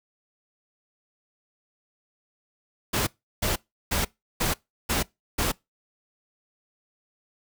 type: noise bursts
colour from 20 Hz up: pink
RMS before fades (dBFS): -25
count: 6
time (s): 2.93-5.52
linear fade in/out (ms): 10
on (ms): 140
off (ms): 350
effects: noise-tail reverb RT60 0.2 s tail -23 dB re dry

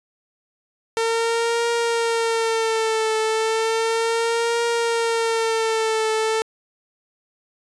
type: tone with vibrato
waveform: sawtooth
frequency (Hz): 453.3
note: A#4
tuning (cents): -48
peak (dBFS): -15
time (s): 0.97-6.42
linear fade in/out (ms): 0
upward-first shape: triangle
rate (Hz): 0.34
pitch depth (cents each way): 60
effects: resampled to 22050 Hz

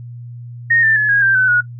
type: tone with pitch steps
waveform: sine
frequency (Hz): 1853 / 1779.6 / 1709.1 / 1641.3 / 1576.3 / 1513.8 / 1453.8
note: A#6 / A6 / G#6 / G#6 / G6 / F#6 / F#6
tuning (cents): -11 / +19 / +49 / -21 / +9 / +39 / -31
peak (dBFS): -10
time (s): 0.7-1.61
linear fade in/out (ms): 10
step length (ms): 130
effects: noise-tail reverb RT60 0.1 s tail -18 dB re dry + added 120 Hz sine -29 dBFS peak until 1.79 s

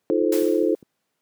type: chord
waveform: sine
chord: F dominant seventh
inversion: third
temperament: just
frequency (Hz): 314.3 / 349.2 / 436.5 / 523.8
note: Eb4 / F4 / A4 / C5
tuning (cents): +18 / 0 / -14 / +2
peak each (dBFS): -22 / -22 / -22 / -25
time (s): 0.1-0.75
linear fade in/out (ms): 0
type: click train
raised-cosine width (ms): 3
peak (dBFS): -29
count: 4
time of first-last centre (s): 0.22-0.827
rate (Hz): 4.94
type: noise with exponential decay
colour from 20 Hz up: white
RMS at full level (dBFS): -30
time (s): 0.32-0.83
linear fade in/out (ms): 5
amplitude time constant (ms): 110
effects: pink hiss -75 dBFS RMS until 1.21 s + high-pass 200 Hz 12 dB/octave

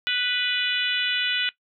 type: harmonic tone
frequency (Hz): 493.9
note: B4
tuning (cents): 0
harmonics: 3 / 4 / 5 / 6 / 7 / 8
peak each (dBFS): -28 / -32 / -28 / -26 / -29 / -35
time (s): 0.07-1.49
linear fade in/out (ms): 0
effects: noise-tail reverb RT60 0.1 s tail -18 dB re dry

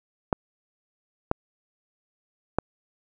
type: clicks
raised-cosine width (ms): 1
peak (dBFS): -7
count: 3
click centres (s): 0.328 / 1.314 / 2.586
effects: none

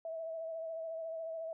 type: tone with vibrato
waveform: sine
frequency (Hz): 651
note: E5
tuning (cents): -22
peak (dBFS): -38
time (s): 0.05-1.53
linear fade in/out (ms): 2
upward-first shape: sine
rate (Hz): 14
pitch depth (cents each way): 29
effects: none

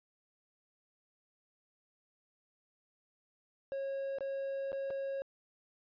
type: tone with dropouts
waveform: triangle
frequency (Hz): 546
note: C#5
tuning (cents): -26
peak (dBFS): -33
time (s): 3.72-5.22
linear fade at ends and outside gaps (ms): 0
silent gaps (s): 4.185-4.207 / 4.719-4.729 / 4.903-4.907
effects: resampled to 11025 Hz

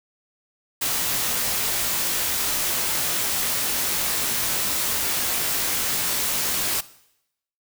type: noise with comb filter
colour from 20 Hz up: white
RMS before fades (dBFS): -24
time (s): 0.81-6.81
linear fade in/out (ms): 10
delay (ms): 19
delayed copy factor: -0.5
effects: noise-tail reverb RT60 0.8 s tail -18 dB re dry

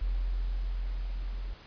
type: tone with level ramp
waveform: sine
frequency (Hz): 43.65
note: F1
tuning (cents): 0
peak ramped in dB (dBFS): -26 to -33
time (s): 0.01-1.54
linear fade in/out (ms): 10
effects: pink hiss -52 dBFS RMS until 1.66 s + resampled to 11025 Hz

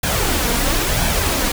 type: noise with flanger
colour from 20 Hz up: pink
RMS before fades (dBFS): -18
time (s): 0.03-1.52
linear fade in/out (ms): 5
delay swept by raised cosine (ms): 1.2 to 4.3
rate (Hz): 0.99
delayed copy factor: +0.5
effects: none

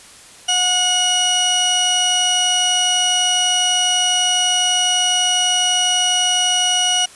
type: tone pair together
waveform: sawtooth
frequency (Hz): 728 / 2912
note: F#5 / F#7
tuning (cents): -28 / -28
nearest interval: 2 octaves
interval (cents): 2400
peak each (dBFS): -18 / -11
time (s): 0.48-7.06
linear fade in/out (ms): 10
effects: white hiss -42 dBFS RMS until 7.15 s + resampled to 24000 Hz

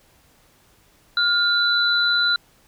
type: tone pair together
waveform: sine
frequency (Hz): 1412 / 3987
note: F6 / B7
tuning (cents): +19 / +16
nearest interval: octave + tritone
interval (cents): 1797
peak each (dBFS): -19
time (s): 1.17-2.36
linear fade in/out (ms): 2
effects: pink hiss -57 dBFS RMS until 2.67 s

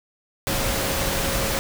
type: tone in noise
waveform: sine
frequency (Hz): 545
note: C#5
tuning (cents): -29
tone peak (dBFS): -31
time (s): 0.47-1.59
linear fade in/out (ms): 0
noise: pink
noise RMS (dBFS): -24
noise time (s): 0.47-1.59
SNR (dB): -10
effects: none

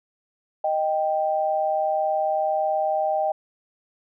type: tone pair together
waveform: sine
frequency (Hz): 622.3 / 784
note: D#5 / G5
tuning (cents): 0 / 0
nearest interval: major third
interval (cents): 400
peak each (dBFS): -23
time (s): 0.64-3.32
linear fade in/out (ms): 5
effects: none

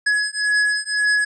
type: beating tone pair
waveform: square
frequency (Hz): 1684 / 1685.9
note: G#6 / G#6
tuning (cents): +24 / +26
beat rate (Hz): 1.9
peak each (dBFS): -21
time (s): 0.06-1.25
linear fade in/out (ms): 10
effects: resampled to 22050 Hz

